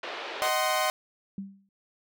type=band-pass noise; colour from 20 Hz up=pink; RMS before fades=-37 dBFS; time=0.03-0.49 s; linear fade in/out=2 ms; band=420 to 3900 Hz; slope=24 dB/octave
type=chord; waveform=sawtooth; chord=C diminished; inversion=first; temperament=equal with one note detuned; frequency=622.3 / 749.9 / 1046.5 Hz; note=Eb5 / Gb5 / C6; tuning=0 / +23 / 0 cents; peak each=-25 dBFS; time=0.42-0.9 s; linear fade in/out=0 ms
type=tone with exponential decay; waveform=sine; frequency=196 Hz; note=G3; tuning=in tune; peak=-30 dBFS; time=1.38-1.69 s; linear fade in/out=2 ms; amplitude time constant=67 ms
effects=none